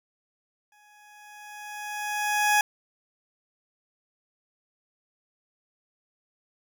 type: tone with exponential growth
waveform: 20% pulse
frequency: 836 Hz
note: G#5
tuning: 11 cents sharp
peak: -13 dBFS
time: 0.72-2.61 s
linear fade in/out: 2 ms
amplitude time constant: 410 ms
effects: none